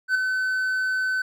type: tone with ADSR envelope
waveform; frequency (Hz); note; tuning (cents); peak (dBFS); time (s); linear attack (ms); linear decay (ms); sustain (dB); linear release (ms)
triangle; 1518; F#6; +44; -14; 0.08-1.22; 71; 3; -6; 5
effects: none